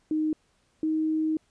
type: tone pair in turn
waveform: sine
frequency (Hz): 310.3 / 314.1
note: D#4 / D#4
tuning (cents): -5 / +16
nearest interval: unison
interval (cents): 21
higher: second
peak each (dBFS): -23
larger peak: neither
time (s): 0.11-0.33 / 0.83-1.37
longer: second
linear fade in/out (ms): 2
effects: pink hiss -68 dBFS RMS until 1.5 s + resampled to 22050 Hz